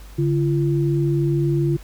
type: tone pair together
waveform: sine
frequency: 143.33 / 340.9 Hz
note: D3 / F4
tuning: -42 / -42 cents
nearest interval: octave + minor third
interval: 1500 cents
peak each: -18 / -21 dBFS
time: 0.18-1.77 s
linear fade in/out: 10 ms
effects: added 50 Hz sine -38 dBFS peak until 1.83 s + pink hiss -48 dBFS RMS until 1.83 s